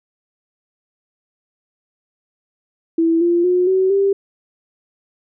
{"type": "tone with pitch steps", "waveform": "sine", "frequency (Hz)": [329.6, 344.8, 360.7, 377.3, 394.7], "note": ["E4", "F4", "F#4", "F#4", "G4"], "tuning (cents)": [0, -22, -44, 34, 12], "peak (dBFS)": -12, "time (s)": [2.98, 4.13], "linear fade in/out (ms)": 5, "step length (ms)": 230, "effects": []}